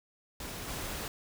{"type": "noise with level steps", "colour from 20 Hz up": "pink", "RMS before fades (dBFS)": [-41, -38], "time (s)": [0.4, 1.08], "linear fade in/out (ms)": 2, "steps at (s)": 0.67, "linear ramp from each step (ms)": 20, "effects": []}